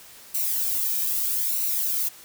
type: noise with flanger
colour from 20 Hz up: violet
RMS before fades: -25 dBFS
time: 0.34-2.09 s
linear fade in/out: 10 ms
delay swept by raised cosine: 0.59 to 1.46 ms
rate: 0.79 Hz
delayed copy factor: -0.6
effects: white hiss -47 dBFS RMS until 2.24 s